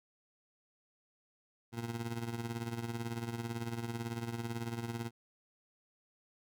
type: tone with tremolo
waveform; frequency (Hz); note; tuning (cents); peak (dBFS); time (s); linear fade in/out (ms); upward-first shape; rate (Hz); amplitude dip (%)
20% pulse; 116.7; A#2; +2; -29; 1.72-5.11; 50; triangle; 18; 75
effects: none